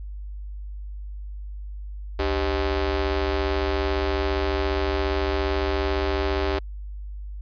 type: ring-modulated tone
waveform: sawtooth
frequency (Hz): 229.5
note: A#3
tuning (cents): -27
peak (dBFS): -15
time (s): 2.19-6.59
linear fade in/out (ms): 5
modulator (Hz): 162
effects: added 50 Hz sine -32 dBFS peak until 7.41 s + resampled to 11025 Hz